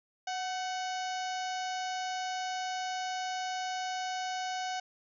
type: harmonic tone with a mistuned harmonic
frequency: 740 Hz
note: F#5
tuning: in tune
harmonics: 1 / 2 / 3 / 4 / 5 / 6 / 7 / 8 / 9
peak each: -34 / -42 / -47 / -45 / -49 / -49 / -48 / -49 / -51 dBFS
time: 0.27-4.8 s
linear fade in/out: 5 ms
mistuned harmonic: 2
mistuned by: +54 cents
effects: none